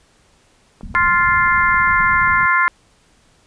click train, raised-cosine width 1 ms, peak -24 dBFS, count 13, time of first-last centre 0.81-2.41 s, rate 7.5 Hz
pink low-pass noise, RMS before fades -31 dBFS, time 0.83-2.46 s, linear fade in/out 2 ms, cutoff 250 Hz, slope 96 dB/octave
harmonic tone, 349.2 Hz, F4, in tune, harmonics 3 / 4 / 5 / 6, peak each -16 / -17 / -18 / -19 dBFS, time 0.95-2.68 s, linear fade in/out 0 ms
effects pink hiss -55 dBFS RMS until 3.46 s + resampled to 22050 Hz

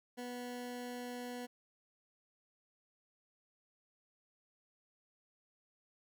20% pulse tone, 245.5 Hz, B3, 10 cents flat, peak -37 dBFS, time 0.17-1.47 s, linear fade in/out 20 ms, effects none

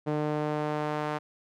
sawtooth tone with band-pass filter sweep, 150.7 Hz, D3, 45 cents sharp, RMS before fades -30 dBFS, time 0.06-1.19 s, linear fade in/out 20 ms, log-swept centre 450 to 960 Hz, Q 0.92, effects none

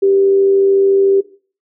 sine tone with amplitude modulation, 392 Hz, G4, in tune, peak -7 dBFS, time 0.02-1.21 s, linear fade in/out 10 ms, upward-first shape sine, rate 93.7 Hz, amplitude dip 30%, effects noise-tail reverb RT60 0.4 s tail -17 dB re dry

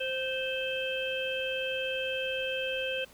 harmonic tone with a mistuned harmonic, 523.3 Hz, C5, in tune, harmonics 1 / 3 / 5 / 6, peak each -33 / -39 / -35 / -37 dBFS, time 0-3.05 s, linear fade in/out 10 ms, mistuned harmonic 3, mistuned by -17 cents, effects pink hiss -56 dBFS RMS until 3.13 s

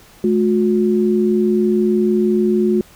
sine tone pair together, 214.8 / 361.2 Hz, A3 / F#4, -41 / -42 cents, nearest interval major sixth, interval 899 cents, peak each -15 dBFS, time 0.24-2.81 s, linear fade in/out 2 ms, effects pink hiss -46 dBFS RMS until 2.95 s

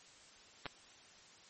clicks, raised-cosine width 0.3 ms, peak -24 dBFS, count 2, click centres 0.657 / 0.664 s, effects white hiss -60 dBFS RMS until 1.49 s + MP3 32 kbps

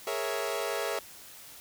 sawtooth chord, A# half-diminished seventh, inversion third, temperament equal, 415.3 / 466.2 / 554.4 / 659.3 Hz, G#4 / A#4 / C#5 / E5, 0 / 0 / 0 / 0 cents, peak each -32 dBFS, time 0.07-0.99 s, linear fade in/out 2 ms, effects white hiss -49 dBFS RMS until 1.6 s

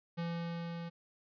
square tone with level ramp, 169.3 Hz, E3, 46 cents sharp, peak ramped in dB -35 to -41 dBFS, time 0.17-0.9 s, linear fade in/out 20 ms, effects resampled to 11025 Hz

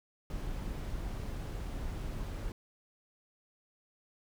brown noise, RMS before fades -38 dBFS, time 0.3-2.52 s, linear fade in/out 2 ms, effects none

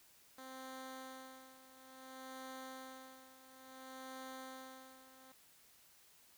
10% pulse tone with tremolo, 261.6 Hz, C4, in tune, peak -39 dBFS, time 0.38-5.32 s, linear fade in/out 2 ms, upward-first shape sine, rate 0.58 Hz, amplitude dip 80%, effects white hiss -66 dBFS RMS until 6.37 s

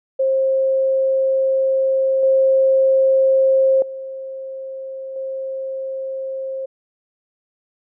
sine tone with level steps, 532 Hz, C5, 29 cents sharp, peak -14 / -11 / -27 / -23 dBFS, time 0.19-6.66 s, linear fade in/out 10 ms, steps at 2.23 / 3.82 / 5.16 s, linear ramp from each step 2 ms, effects none

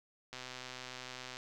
click train, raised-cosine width 0.2 ms, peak -27 dBFS, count 133, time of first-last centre 0.33-1.369 s, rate 127 Hz, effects none

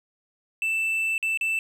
triangle tone with dropouts, 2654 Hz, E7, 11 cents sharp, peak -21 dBFS, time 0.62-1.59 s, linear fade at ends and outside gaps 1 ms, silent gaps 1.18-1.227 / 1.374-1.411 s, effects none

